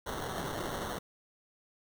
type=noise with sample-and-hold; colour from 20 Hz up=white; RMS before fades=-37 dBFS; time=0.06-0.99 s; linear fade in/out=10 ms; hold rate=2450 Hz; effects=none